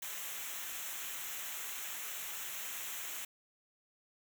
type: noise with comb filter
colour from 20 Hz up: white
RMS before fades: -42 dBFS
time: 0.02-3.25 s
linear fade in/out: 5 ms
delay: 0.21 ms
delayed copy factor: -0.7
effects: none